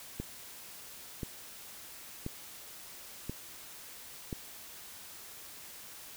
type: click train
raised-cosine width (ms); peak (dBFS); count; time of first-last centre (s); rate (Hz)
3; -23; 5; 0.2-4.328; 0.969
effects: white hiss -49 dBFS RMS until 6.16 s